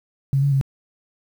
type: tone with pitch steps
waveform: sine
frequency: 137 / 141.2 / 135.8 Hz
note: C#3 / C#3 / C#3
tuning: -20 / +32 / -35 cents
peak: -15 dBFS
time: 0.33-0.612 s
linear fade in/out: 0 ms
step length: 94 ms
effects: 8-bit